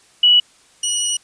sine / 10% pulse tone pair in turn, 2939 / 2922 Hz, F#7 / F#7, -12 / -22 cents, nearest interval unison, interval 10 cents, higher first, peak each -8 dBFS, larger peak neither, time 0.23-0.4 / 0.83-1.17 s, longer second, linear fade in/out 5 ms, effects white hiss -52 dBFS RMS until 1.23 s + resampled to 22050 Hz

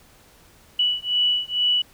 sine beating tone pair, 2951 / 2953.2 Hz, F#7 / F#7, -5 / -4 cents, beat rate 2.2 Hz, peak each -22 dBFS, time 0.79-1.82 s, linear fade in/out 5 ms, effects pink hiss -53 dBFS RMS until 1.93 s

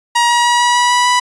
sawtooth tone with pitch steps, 950 / 956.1 / 962.1 / 968.3 / 974.5 / 980.7 / 986.9 Hz, A#5 / A#5 / B5 / B5 / B5 / B5 / B5, +33 / +44 / -46 / -34 / -23 / -12 / -2 cents, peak -6 dBFS, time 0.15-1.2 s, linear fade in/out 10 ms, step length 150 ms, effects resampled to 22050 Hz

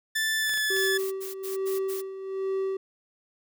sawtooth tone with pitch glide, 1760 to 1728.8 Hz, A6 to A6, 0 to -31 cents, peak -21 dBFS, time 0.15-0.98 s, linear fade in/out 10 ms, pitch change -31 cents, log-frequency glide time 0.38-0.58 s
clicks, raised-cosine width 0.2 ms, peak -24 dBFS, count 4, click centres 0.495 / 0.538 / 0.575 / 0.766 s
triangle tone with tremolo, 384.8 Hz, G4, 32 cents flat, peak -23 dBFS, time 0.7-2.77 s, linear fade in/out 5 ms, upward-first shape sine, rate 1.2 Hz, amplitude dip 70%
blue noise bursts, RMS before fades -39 dBFS, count 6, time 0.75-2.02 s, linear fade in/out 20 ms, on 140 ms, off 86 ms
effects none

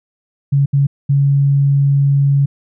sine tone bursts at uneven times, 140 Hz, C#3, 18 cents sharp, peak -9 dBFS, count 3, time 0.52-0.66 / 0.73-0.87 / 1.09-2.46 s, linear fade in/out 10 ms, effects none

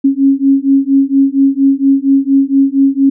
sine beating tone pair, 271.4 / 275.7 Hz, C#4 / C#4, -36 / -9 cents, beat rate 4.3 Hz, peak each -10 dBFS, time 0.04-3.1 s, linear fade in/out 10 ms, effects none

